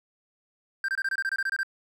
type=tone bursts; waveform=triangle; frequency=1576 Hz; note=G6; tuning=9 cents sharp; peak=-23 dBFS; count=12; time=0.84-1.632 s; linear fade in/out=2 ms; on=44 ms; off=24 ms; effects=none